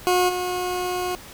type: tone with level steps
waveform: 20% pulse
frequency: 361.5 Hz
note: F#4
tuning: 40 cents flat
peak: -12 / -19 dBFS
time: 0.07-1.15 s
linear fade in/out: 0 ms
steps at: 0.28 s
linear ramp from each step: 20 ms
effects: pink hiss -42 dBFS RMS until 1.33 s